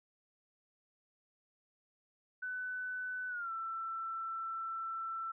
sine tone with pitch glide, 1500 to 1336.3 Hz, F#6 to E6, +23 to +23 cents, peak -37 dBFS, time 2.42-5.32 s, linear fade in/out 10 ms, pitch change -200 cents, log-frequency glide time 3.29-3.51 s, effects none

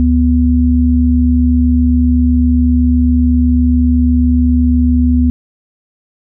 sine tone pair together, 73.04 / 246.9 Hz, D2 / B3, -9 / 0 cents, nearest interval octave + major sixth, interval 2109 cents, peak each -10 dBFS, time 0-5.3 s, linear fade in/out 0 ms, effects none

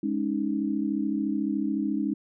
sine chord, Ab suspended fourth, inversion none, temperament equal, 207.7 / 277.2 / 311.1 Hz, Ab3 / Db4 / Eb4, 0 / 0 / 0 cents, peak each -29 dBFS, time 0.03-2.14 s, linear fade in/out 5 ms, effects none

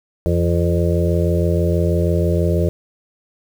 harmonic tone with a mistuned harmonic, 86.2 Hz, F2, 22 cents flat, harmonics 1 / 2 / 4 / 5 / 6 / 7, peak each -17 / -20 / -23 / -24 / -25 / -25 dBFS, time 0.26-2.69 s, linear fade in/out 0 ms, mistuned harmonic 2, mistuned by -33 cents, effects 7-bit

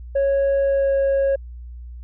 sine tone with pitch glide, 552 to 547.9 Hz, C#5 to C#5, -7 to -20 cents, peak -13 dBFS, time 0.15-1.36 s, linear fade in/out 10 ms, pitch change -13 cents, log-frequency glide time 0.62-0.94 s, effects tanh soft clip ceiling -15 dBFS + added 60 Hz sine -33 dBFS peak until 2.03 s

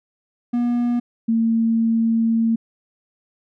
triangle / sine tone pair in turn, 240.6 / 227.1 Hz, B3 / A#3, -45 / -45 cents, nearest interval minor second, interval 100 cents, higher first, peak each -15 dBFS, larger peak neither, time 0.53-1 / 1.28-2.56 s, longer second, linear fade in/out 10 ms, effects none

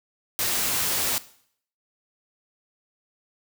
white noise, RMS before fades -25 dBFS, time 0.39-1.18 s, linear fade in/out 0 ms, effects noise-tail reverb RT60 0.6 s tail -17 dB re dry

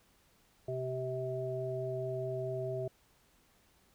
harmonic tone, 128.9 Hz, C3, 26 cents flat, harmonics 1 / 3 / 5, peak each -39 / -38 / -38 dBFS, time 0.68-2.88 s, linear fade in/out 5 ms, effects pink hiss -68 dBFS RMS until 3.94 s

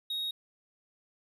triangle tone, 3761 Hz, A#7, 15 cents sharp, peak -30 dBFS, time 0.1-0.31 s, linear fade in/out 5 ms, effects none

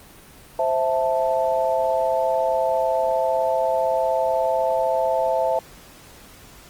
sine chord, A minor, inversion first, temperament equal, 523.3 / 659.3 / 880 Hz, C5 / E5 / A5, 0 / 0 / 0 cents, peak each -23 / -21 / -24 dBFS, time 0.59-5.59 s, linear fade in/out 2 ms, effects pink hiss -46 dBFS RMS until 6.69 s + Opus 24 kbps

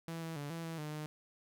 sawtooth tone with pitch steps, 165.2 / 163.4 / 144.4 / 166 / 163.9 / 151.2 / 152.3 Hz, E3 / E3 / D3 / E3 / E3 / D#3 / D#3, +4 / -15 / -29 / +12 / -10 / -49 / -37 cents, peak -36 dBFS, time 0.08-1.06 s, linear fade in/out 0 ms, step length 140 ms, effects none

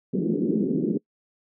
pink band-pass noise, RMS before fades -24 dBFS, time 0.13-0.98 s, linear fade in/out 10 ms, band 170 to 420 Hz, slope 48 dB/octave, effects noise-tail reverb RT60 0.1 s tail -25 dB re dry

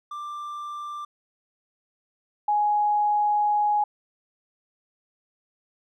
triangle / sine tone pair in turn, 1182 / 834 Hz, D6 / G#5, +11 / +7 cents, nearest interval tritone, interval 604 cents, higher first, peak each -30 / -19 dBFS, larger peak second, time 0.11-1.05 / 2.48-3.84 s, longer second, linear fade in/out 5 ms, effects none

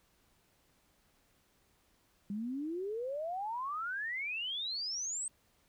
sine exponential sweep, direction up, 196 to 8410 Hz, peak -35 dBFS, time 2.3-5.28 s, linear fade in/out 2 ms, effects pink hiss -71 dBFS RMS until 5.68 s

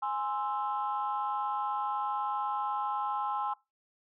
sine chord, Ab augmented, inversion none, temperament equal, 830.6 / 1046.5 / 1318.5 Hz, Ab5 / C6 / E6, 0 / 0 / 0 cents, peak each -32 / -34 / -36 dBFS, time 0.02-3.54 s, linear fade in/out 10 ms, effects noise-tail reverb RT60 0.2 s tail -19 dB re dry + tanh soft clip ceiling -22 dBFS

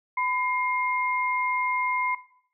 sine tone pair together, 1004 / 2127 Hz, B5 / C7, +28 / +28 cents, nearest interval octave + minor second, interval 1300 cents, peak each -25 / -28 dBFS, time 0.17-2.15 s, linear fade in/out 5 ms, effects noise-tail reverb RT60 0.6 s tail -17 dB re dry

